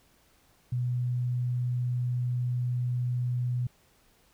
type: tone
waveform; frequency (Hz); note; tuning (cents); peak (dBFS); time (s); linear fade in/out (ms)
sine; 123.47; B2; 0; -26; 0.72-3.67; 5
effects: pink hiss -64 dBFS RMS until 4.33 s